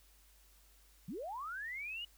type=linear sweep; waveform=sine; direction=up; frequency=146.83 to 2946 Hz; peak=-40 dBFS; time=1.08-2.05 s; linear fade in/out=5 ms; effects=added 50 Hz sine -64 dBFS peak until 2.17 s + white hiss -67 dBFS RMS until 2.17 s